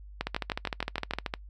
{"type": "two click trains", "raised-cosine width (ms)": 0.3, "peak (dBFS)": [-13, -14], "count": [7, 15], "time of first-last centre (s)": [[0.21, 1.136], [0.27, 1.339]], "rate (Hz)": [6.48, 13.1], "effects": ["noise-tail reverb RT60 0.1 s tail -24 dB re dry", "added 50 Hz sine -44 dBFS peak until 1.49 s"]}